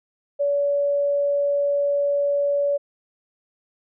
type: tone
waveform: sine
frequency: 570 Hz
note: C#5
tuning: 48 cents sharp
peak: -18 dBFS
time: 0.39-2.78 s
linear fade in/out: 20 ms
effects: none